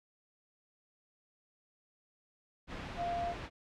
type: tone in noise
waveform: sine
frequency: 694 Hz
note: F5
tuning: 11 cents flat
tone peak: -33 dBFS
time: 2.96-3.35 s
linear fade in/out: 50 ms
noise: pink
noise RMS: -42 dBFS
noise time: 2.67-3.5 s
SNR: +6 dB
effects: low-pass 3000 Hz 12 dB/octave